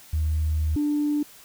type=tone pair in turn; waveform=sine; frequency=77.78 / 295.1 Hz; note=D#2 / D4; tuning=0 / +8 cents; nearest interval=octave + major seventh; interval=2308 cents; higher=second; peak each=-20 dBFS; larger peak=neither; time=0.13-0.76 / 0.76-1.23 s; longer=first; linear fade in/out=5 ms; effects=tanh soft clip ceiling -16 dBFS + white hiss -49 dBFS RMS until 1.44 s